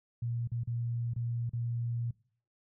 sine tone with dropouts, 118.2 Hz, A#2, 24 cents sharp, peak -31 dBFS, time 0.22-2.11 s, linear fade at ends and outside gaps 5 ms, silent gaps 0.475-0.517 / 0.636-0.673 / 1.137-1.161 / 1.495-1.533 s, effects noise-tail reverb RT60 0.5 s tail -22 dB re dry

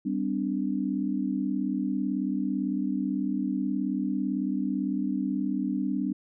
sine chord, G suspended fourth, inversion none, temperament equal with one note detuned, 196 / 255.5 / 293.7 Hz, G3 / C4 / D4, 0 / -41 / 0 cents, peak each -30 dBFS, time 0.05-6.13 s, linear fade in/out 10 ms, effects none

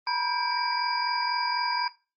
sine tone cluster, 939 / 983 / 1593 / 2323 / 4867 Hz, A#5 / B5 / G6 / D7 / D#8, +12 / -8 / +27 / -20 / -39 cents, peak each -32 / -29 / -35 / -35 / -31 dBFS, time 0.07-1.88 s, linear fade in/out 2 ms, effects noise-tail reverb RT60 0.3 s tail -18 dB re dry + Opus 24 kbps

